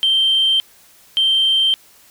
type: tone pair in turn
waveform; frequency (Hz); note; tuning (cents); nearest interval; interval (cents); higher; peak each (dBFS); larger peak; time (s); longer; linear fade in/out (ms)
sine; 3136 / 3136; G7 / G7; 0 / 0; unison; 0; neither; -11; neither; 0.03-0.6 / 1.17-1.74; neither; 0
effects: tanh soft clip ceiling -8 dBFS + white hiss -49 dBFS RMS until 2.1 s